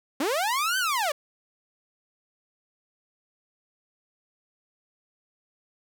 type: linear two-way sweep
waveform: sawtooth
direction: up then down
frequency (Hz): 248.4 to 1564 to 547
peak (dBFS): -20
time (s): 0.2-1.12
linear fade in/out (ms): 5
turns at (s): 0.78
effects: none